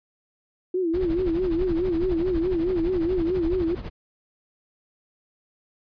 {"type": "tone with vibrato", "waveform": "sine", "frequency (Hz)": 349.2, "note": "F4", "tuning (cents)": 0, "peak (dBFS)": -21, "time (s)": [0.74, 3.75], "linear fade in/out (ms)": 5, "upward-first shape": "sine", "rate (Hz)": 4.7, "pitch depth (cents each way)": 130}
{"type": "noise with tremolo", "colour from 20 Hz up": "brown", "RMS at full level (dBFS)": -29, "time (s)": [0.93, 3.9], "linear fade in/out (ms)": 20, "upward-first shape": "sine", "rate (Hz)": 12, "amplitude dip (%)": 70}
{"effects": ["resampled to 11025 Hz"]}